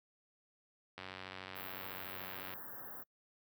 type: click train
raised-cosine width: 0.3 ms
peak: -29 dBFS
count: 147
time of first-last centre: 0.98-2.537 s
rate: 93.8 Hz
type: band-stop noise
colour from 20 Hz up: white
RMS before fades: -48 dBFS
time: 1.55-3.04 s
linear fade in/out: 20 ms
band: 1800 to 13000 Hz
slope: 96 dB/octave
effects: noise-tail reverb RT60 0.1 s tail -26 dB re dry + high-pass 80 Hz 12 dB/octave